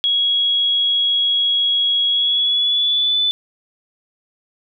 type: tone with pitch glide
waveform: sine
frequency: 3322 to 3497 Hz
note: G#7 to A7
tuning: 0 to -11 cents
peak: -14 dBFS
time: 0.04-3.31 s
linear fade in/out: 0 ms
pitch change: +89 cents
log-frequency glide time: 2.08-3.19 s
effects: none